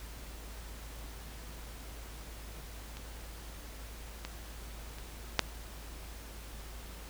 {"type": "clicks", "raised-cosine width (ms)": 0.2, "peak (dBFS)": [-28, -21, -30, -6], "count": 4, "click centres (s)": [2.97, 4.25, 4.985, 5.393], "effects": ["added 54 Hz sine -45 dBFS peak until 7.09 s", "pink hiss -50 dBFS RMS until 7.09 s"]}